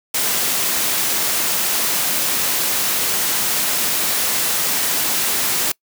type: high-pass noise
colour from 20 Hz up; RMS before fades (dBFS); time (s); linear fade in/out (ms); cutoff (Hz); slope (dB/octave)
white; -19; 0.14-5.72; 5; 130; 12
effects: noise-tail reverb RT60 0.1 s tail -25 dB re dry